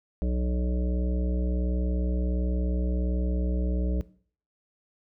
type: harmonic tone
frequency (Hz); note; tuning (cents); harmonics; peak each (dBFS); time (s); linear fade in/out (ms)
61.4; B1; -9; 1 / 3 / 5 / 7 / 9 / 10; -25 / -31 / -37 / -40 / -41 / -45; 0.22-4.01; 0
effects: noise-tail reverb RT60 0.5 s tail -18 dB re dry